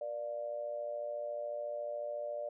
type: tone with amplitude modulation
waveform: sine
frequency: 590 Hz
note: D5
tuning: 8 cents sharp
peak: -33 dBFS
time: 0.01-2.49 s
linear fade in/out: 5 ms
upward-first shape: sine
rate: 114 Hz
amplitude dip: 70%
effects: none